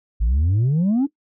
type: exponential sweep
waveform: sine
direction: up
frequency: 50.1 to 293.7 Hz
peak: -13 dBFS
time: 0.2-1.07 s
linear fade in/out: 20 ms
effects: noise-tail reverb RT60 0.1 s tail -17 dB re dry + tanh soft clip ceiling -14 dBFS